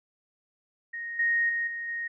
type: tone with level steps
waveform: sine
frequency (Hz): 1865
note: A#6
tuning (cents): 0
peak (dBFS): -33 / -22 / -26 / -32 / -30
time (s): 0.93-2.08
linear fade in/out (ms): 10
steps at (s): 1.19 / 1.49 / 1.67 / 1.88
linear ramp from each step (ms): 5
effects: none